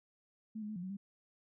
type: tone with pitch steps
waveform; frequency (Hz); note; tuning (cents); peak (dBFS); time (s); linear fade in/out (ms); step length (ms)
sine; 218.7 / 209.7 / 215 / 176 / 187.1 / 198.4; A3 / G#3 / A3 / F3 / F#3 / G3; -10 / +17 / -40 / +14 / +20 / +21; -39; 0.55-0.97; 10; 70
effects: none